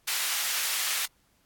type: high-pass noise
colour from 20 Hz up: pink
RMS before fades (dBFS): -29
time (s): 0.07-1.06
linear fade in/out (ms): 10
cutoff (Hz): 1800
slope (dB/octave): 12
effects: pink hiss -67 dBFS RMS until 1.45 s + AAC 64 kbps